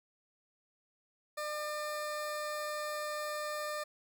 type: tone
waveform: 20% pulse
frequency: 601 Hz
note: D5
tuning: 40 cents sharp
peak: -31 dBFS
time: 1.37-3.84 s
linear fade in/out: 10 ms
effects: none

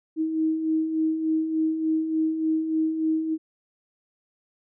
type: beating tone pair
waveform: sine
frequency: 314.5 / 317.9 Hz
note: D#4 / D#4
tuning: +19 / +37 cents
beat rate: 3.4 Hz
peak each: -31 / -22 dBFS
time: 0.16-3.38 s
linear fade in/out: 50 ms
effects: none

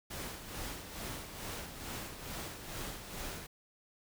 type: noise with tremolo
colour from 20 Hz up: pink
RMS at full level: -41 dBFS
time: 0.1-3.47 s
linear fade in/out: 10 ms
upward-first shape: sine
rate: 2.3 Hz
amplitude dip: 55%
effects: none

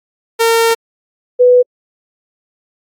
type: tone pair in turn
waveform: sawtooth / sine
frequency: 457.5 / 495.3 Hz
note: A#4 / B4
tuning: -32 / +5 cents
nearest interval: minor second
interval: 137 cents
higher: second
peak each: -5 / -4 dBFS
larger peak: second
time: 0.39-0.75 / 1.39-1.63 s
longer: first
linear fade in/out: 20 ms
effects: AAC 64 kbps

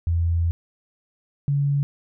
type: tone pair in turn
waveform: sine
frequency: 84.3 / 141.78 Hz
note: E2 / C#3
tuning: +39 / +39 cents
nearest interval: major sixth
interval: 900 cents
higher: second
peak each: -18 dBFS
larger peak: neither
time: 0.07-0.51 / 1.48-1.83 s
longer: first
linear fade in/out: 0 ms
effects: none

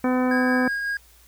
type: harmonic tone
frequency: 253.3 Hz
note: B3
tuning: 44 cents sharp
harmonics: 1 / 2 / 3 / 4 / 5 / 6 / 7 / 9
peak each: -20 / -26 / -30 / -32 / -34 / -36 / -37 / -39 dBFS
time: 0.04-0.68 s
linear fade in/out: 2 ms
type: tone with tremolo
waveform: triangle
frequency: 1633 Hz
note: G#6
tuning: 30 cents flat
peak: -21 dBFS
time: 0.31-0.97 s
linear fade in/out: 2 ms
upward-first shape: triangle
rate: 5.5 Hz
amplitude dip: 30%
effects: added 58 Hz sine -54 dBFS peak until 1.27 s + white hiss -55 dBFS RMS until 1.27 s

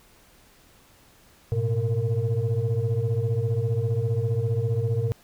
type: tone cluster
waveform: sine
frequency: 106.5 / 121.5 / 460.3 Hz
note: G#2 / B2 / A#4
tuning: +44 / -28 / -22 cents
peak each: -24 / -24 / -28 dBFS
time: 1.52-5.12 s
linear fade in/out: 0 ms
effects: tanh soft clip ceiling -16 dBFS + pink hiss -56 dBFS RMS until 5.23 s

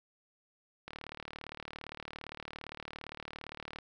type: click train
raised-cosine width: 0.3 ms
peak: -26 dBFS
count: 110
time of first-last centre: 0.88-3.787 s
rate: 37.5 Hz
effects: none

